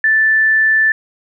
sine tone, 1760 Hz, A6, in tune, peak -9 dBFS, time 0.04-0.92 s, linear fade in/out 2 ms, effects none

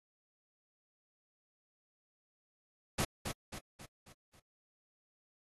pink noise with echo, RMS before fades -33 dBFS, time 2.98-3.05 s, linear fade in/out 10 ms, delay 270 ms, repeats 5, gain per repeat -6 dB, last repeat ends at 4.4 s, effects AAC 32 kbps

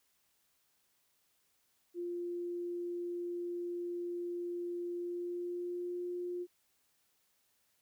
sine tone with pitch glide, 349.2 to 354.3 Hz, F4 to F4, 0 to +25 cents, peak -36 dBFS, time 1.94-6.47 s, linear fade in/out 50 ms, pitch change +25 cents, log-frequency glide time 4.96-6.05 s, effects white hiss -75 dBFS RMS until 7.81 s

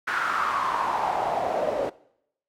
pink noise with band-pass filter sweep, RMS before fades -26 dBFS, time 0.07-1.9 s, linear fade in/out 10 ms, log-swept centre 1500 to 540 Hz, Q 5.2, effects noise-tail reverb RT60 0.7 s tail -20 dB re dry

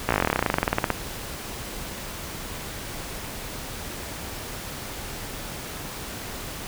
slowing click train, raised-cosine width 0.5 ms, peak -5 dBFS, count 25, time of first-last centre 0.09-0.903 s, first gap 16 ms, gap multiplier 1.06, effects pink hiss -35 dBFS RMS until 6.67 s

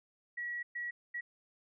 sine tone bursts at uneven times, 1923 Hz, B6, 47 cents flat, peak -36 dBFS, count 3, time 0.37-0.63 / 0.75-0.91 / 1.14-1.21 s, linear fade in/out 10 ms, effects none

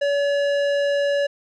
sine tone with tanh clipping, 569 Hz, C#5, 45 cents sharp, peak -20 dBFS, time 0.01-1.27 s, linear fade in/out 10 ms, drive 15 dB, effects none

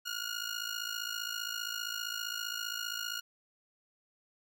15% pulse ring-modulated tone, 1432 Hz, F6, 43 cents sharp, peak -26 dBFS, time 0.05-3.21 s, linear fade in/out 20 ms, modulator 27.6 Hz, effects none

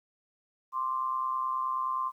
sine tone pair together, 1046.5 / 1176 Hz, C6 / D6, 0 / +2 cents, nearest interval major second, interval 202 cents, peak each -29 / -35 dBFS, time 0.72-2.12 s, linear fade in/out 50 ms, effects 11-bit

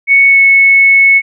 sine tone with pitch glide, 2217 to 2202 Hz, C#7 to C#7, 0 to -12 cents, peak -3 dBFS, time 0.07-1.22 s, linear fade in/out 50 ms, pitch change -12 cents, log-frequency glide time 0.27-0.39 s, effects none

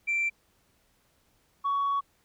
sine tone pair in turn, 2349 / 1120.5 Hz, D7 / C#6, 0 / +18 cents, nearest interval octave + minor second, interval 1282 cents, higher first, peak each -23 dBFS, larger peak neither, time 0.07-0.3 / 1.64-2.01 s, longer second, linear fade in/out 20 ms, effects tanh soft clip ceiling -22 dBFS + pink hiss -68 dBFS RMS until 2.24 s

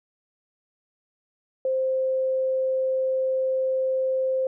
sine tone, 523.3 Hz, C5, in tune, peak -21 dBFS, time 1.65-4.47 s, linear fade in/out 2 ms, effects none

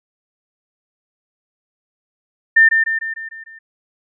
sine tone with echo, 1800 Hz, A6, 39 cents sharp, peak -6 dBFS, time 2.56-2.69 s, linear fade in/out 10 ms, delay 150 ms, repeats 6, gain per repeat -5 dB, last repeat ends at 3.59 s, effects none

